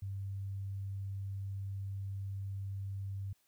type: tone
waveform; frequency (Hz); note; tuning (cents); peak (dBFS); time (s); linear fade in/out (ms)
sine; 98; G2; 0; -37; 0.02-3.33; 5
effects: white hiss -74 dBFS RMS until 3.47 s